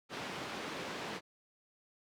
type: band-pass noise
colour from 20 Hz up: pink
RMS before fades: -42 dBFS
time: 0.09-1.21 s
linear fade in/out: 50 ms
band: 220 to 4000 Hz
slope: 12 dB/octave
effects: none